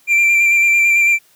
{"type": "tone with vibrato", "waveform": "triangle", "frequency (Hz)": 2364, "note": "D7", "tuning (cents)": 11, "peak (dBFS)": -8, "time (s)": [0.07, 1.19], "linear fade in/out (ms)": 50, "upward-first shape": "square", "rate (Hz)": 9, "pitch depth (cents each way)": 17, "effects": ["white hiss -53 dBFS RMS until 1.35 s", "high-pass 100 Hz 12 dB/octave"]}